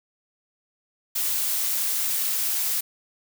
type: noise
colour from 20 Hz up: blue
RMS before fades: -25 dBFS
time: 1.15-2.81 s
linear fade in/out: 10 ms
effects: none